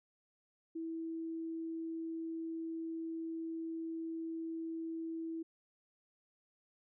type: tone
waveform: sine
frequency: 326.9 Hz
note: E4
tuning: 14 cents flat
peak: -38 dBFS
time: 0.75-5.43 s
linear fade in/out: 10 ms
effects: none